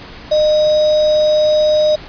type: tone with sample-and-hold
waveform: sine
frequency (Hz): 610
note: D#5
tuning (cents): -34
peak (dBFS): -9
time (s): 0.31-1.96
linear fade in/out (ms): 10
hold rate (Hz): 4410
effects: pink hiss -34 dBFS RMS until 2.08 s + resampled to 11025 Hz